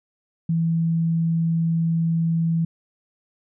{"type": "tone", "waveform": "sine", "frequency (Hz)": 165, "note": "E3", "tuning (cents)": 2, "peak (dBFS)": -18, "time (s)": [0.49, 2.65], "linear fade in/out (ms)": 5, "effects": []}